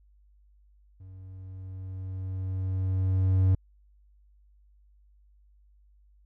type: tone with level ramp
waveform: triangle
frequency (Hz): 94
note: F#2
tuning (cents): +28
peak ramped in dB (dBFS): -42 to -16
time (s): 1-3.55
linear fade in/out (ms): 5
effects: added 50 Hz sine -57 dBFS peak until 6.25 s